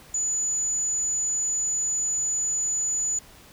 sine tone, 6950 Hz, A8, 22 cents flat, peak -23 dBFS, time 0.14-3.19 s, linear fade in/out 5 ms, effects pink hiss -50 dBFS RMS until 3.52 s

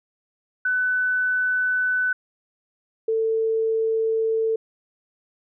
sine tone pair in turn, 1500 / 446 Hz, F#6 / A4, +23 / +23 cents, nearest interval octave + major sixth, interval 2100 cents, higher first, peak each -19 dBFS, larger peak neither, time 0.65-2.13 / 3.08-4.56 s, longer neither, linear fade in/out 5 ms, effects none

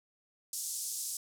white band-pass noise, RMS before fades -38 dBFS, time 0.53-1.17 s, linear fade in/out 2 ms, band 5300 to 11000 Hz, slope 24 dB/octave, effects none

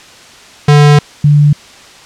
square / sine tone pair in turn, 146.83 / 146.83 Hz, D3 / D3, 0 / 0 cents, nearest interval unison, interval 0 cents, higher neither, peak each -3 dBFS, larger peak neither, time 0.68-0.99 / 1.24-1.53 s, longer first, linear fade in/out 5 ms, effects white hiss -36 dBFS RMS until 2.05 s + low-pass 6000 Hz 12 dB/octave

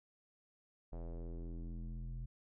square tone with low-pass filter sweep, 42.07 Hz, E1, 36 cents sharp, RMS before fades -44 dBFS, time 0.92-2.26 s, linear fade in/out 10 ms, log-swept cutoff 680 to 130 Hz, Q 1.9, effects none

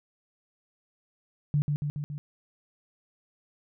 sine tone with echo, 146.6 Hz, D3, 3 cents flat, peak -21 dBFS, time 1.54-1.62 s, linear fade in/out 0 ms, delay 140 ms, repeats 4, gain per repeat -3 dB, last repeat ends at 2.18 s, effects none

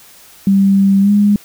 sine tone with pitch glide, 196 to 205.2 Hz, G3 to G#3, 0 to -21 cents, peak -7 dBFS, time 0.47-1.36 s, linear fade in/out 2 ms, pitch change +79 cents, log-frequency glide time 1.01-1.11 s, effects white hiss -42 dBFS RMS until 1.44 s

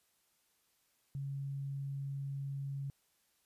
sine tone, 138.59 Hz, C#3, in tune, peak -37 dBFS, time 1.15-2.9 s, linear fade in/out 0 ms, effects white hiss -75 dBFS RMS until 3.45 s + resampled to 32000 Hz

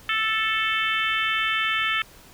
harmonic tone, 440 Hz, A4, in tune, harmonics 3 / 4 / 5 / 6 / 7 / 8, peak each -27 / -27 / -28 / -29 / -29 / -34 dBFS, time 0.09-2.02 s, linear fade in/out 2 ms, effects pink hiss -49 dBFS RMS until 2.33 s

